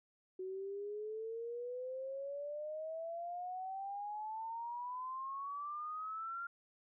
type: exponential sweep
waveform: sine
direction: up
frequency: 370 to 1396.9 Hz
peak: -40 dBFS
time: 0.39-6.47 s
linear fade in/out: 5 ms
effects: none